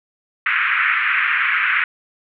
pink band-pass noise, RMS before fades -18 dBFS, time 0.46-1.84 s, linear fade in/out 2 ms, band 1300 to 2500 Hz, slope 48 dB/octave, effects none

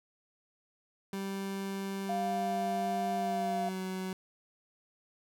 30% pulse tone with pitch glide, 195.2 to 187.36 Hz, G3 to F#3, -7 to +22 cents, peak -32 dBFS, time 1.13-4.13 s, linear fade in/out 2 ms, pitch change -71 cents, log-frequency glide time 3.16-3.8 s
sine tone with vibrato, 698.5 Hz, F5, in tune, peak -31 dBFS, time 2.09-3.69 s, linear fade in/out 5 ms, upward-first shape sine, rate 1.3 Hz, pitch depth 8 cents each way
effects none

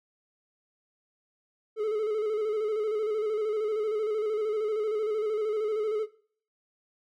triangle tone with vibrato, 429.6 Hz, A4, 41 cents flat, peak -24 dBFS, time 1.76-6.07 s, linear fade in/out 50 ms, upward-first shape square, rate 13 Hz, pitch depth 44 cents each way, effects noise-tail reverb RT60 0.5 s tail -18 dB re dry

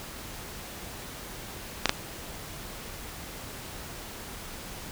clicks, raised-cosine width 0.2 ms, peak -3 dBFS, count 2, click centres 1.857 / 1.894 s, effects pink hiss -41 dBFS RMS until 4.91 s

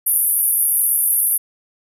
white band-pass noise, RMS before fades -17 dBFS, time 0.06-1.38 s, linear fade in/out 10 ms, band 9800 to 13000 Hz, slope 96 dB/octave, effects none

